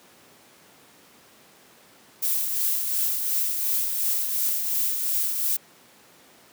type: noise with tremolo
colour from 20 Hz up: violet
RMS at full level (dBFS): -23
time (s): 2.22-5.57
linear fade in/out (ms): 10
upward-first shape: triangle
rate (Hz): 2.8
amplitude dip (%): 45
effects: pink hiss -53 dBFS RMS until 6.52 s + high-pass 200 Hz 12 dB/octave